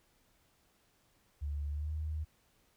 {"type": "tone with pitch glide", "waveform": "sine", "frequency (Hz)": [72.6, 77.36], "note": ["D2", "D#2"], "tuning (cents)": [-19, -9], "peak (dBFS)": -34, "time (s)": [1.41, 2.25], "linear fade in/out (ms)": 20, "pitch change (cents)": 110, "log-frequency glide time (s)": [1.7, 1.93], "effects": ["pink hiss -71 dBFS RMS until 2.76 s"]}